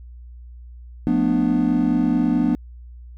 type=chord; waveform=triangle; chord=B half-diminished seventh; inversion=second; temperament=just; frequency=177.8 / 222.2 / 246.9 / 296.3 Hz; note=F3 / A3 / B3 / D4; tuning=+31 / +17 / 0 / +15 cents; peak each=-22 / -22 / -17 / -19 dBFS; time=1.07-2.55 s; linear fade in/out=0 ms; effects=tanh soft clip ceiling -5 dBFS + added 60 Hz sine -37 dBFS peak until 3.17 s